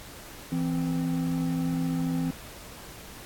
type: tone pair together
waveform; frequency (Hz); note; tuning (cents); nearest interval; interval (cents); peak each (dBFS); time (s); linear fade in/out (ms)
triangle; 166.09 / 260.4; E3 / C4; +13 / -8; minor sixth; 779; -26; 0.52-2.31; 2
effects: pink hiss -45 dBFS RMS until 3.25 s + AAC 64 kbps